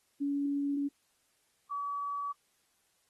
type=tone pair in turn; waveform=sine; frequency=283.1 / 1141.3 Hz; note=C#4 / D6; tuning=+37 / -50 cents; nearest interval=2 octaves; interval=2413 cents; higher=second; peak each=-29 / -33 dBFS; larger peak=first; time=0.2-0.89 / 1.7-2.33 s; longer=first; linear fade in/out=20 ms; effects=white hiss -73 dBFS RMS until 3.09 s + AAC 32 kbps